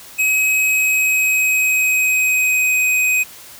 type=tone with pitch glide; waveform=square; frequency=2545 to 2510 Hz; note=D#7 to D#7; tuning=+39 to +15 cents; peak=-14 dBFS; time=0.18-3.24 s; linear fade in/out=20 ms; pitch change=-24 cents; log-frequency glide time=0.49-2.87 s; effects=white hiss -39 dBFS RMS until 3.59 s